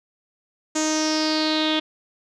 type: tone with low-pass filter sweep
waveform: sawtooth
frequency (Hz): 311.1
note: D#4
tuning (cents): 0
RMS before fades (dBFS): -22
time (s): 0.75-1.8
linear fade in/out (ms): 10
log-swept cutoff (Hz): 6900 to 3400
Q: 6.7
effects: none